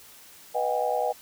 sine chord, G# minor seventh, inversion first, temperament equal with one note detuned, 493.9 / 622.3 / 740 / 810.7 Hz, B4 / D#5 / F#5 / G#5, 0 / 0 / 0 / -42 cents, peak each -29 dBFS, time 0.54-1.13 s, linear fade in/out 20 ms, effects white hiss -50 dBFS RMS until 1.21 s

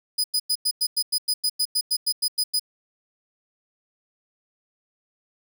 sawtooth tone bursts, 4978 Hz, D#8, in tune, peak -17 dBFS, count 16, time 0.18-2.596 s, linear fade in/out 10 ms, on 61 ms, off 96 ms, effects none

